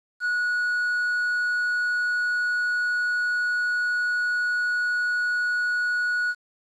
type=tone with quantisation; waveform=triangle; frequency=1461 Hz; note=F#6; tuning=22 cents flat; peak=-20 dBFS; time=0.2-6.35 s; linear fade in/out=50 ms; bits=8; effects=low-pass 7000 Hz 12 dB/octave